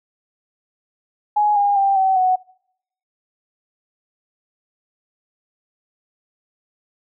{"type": "tone with pitch steps", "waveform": "sine", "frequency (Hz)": [836, 811.3, 787.3, 764, 741.4], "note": ["G#5", "G#5", "G5", "G5", "F#5"], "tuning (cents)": [11, -41, 7, -45, 3], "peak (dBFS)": -13, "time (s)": [1.36, 2.36], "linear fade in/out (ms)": 10, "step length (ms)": 200, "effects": ["noise-tail reverb RT60 0.7 s tail -23 dB re dry"]}